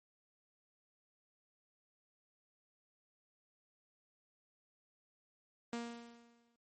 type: tone with exponential decay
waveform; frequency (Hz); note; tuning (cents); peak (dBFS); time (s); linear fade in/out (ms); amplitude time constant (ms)
sawtooth; 235.1; A#3; +15; -33; 5.73-6.56; 2; 180
effects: MP3 32 kbps